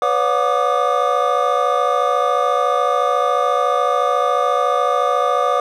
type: tone cluster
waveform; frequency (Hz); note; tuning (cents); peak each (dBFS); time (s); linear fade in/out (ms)
triangle; 500 / 569 / 722 / 1168 / 1222; B4 / C#5 / F#5 / D6 / D#6; +21 / +45 / -43 / -10 / -32; -19; 0.02-5.6; 2
effects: none